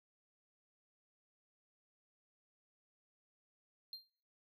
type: tone with exponential decay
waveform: triangle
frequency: 4186 Hz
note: C8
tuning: in tune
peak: -40 dBFS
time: 3.93-4.1 s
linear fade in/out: 1 ms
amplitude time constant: 36 ms
effects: noise-tail reverb RT60 0.5 s tail -26 dB re dry